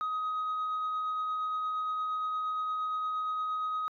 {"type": "tone with tremolo", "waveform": "sine", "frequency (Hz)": 1258, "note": "D#6", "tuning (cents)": 19, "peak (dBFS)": -27, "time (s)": [0.01, 3.88], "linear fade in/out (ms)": 0, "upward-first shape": "triangle", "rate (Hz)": 8.6, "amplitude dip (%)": 25, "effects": ["tanh soft clip ceiling -28 dBFS"]}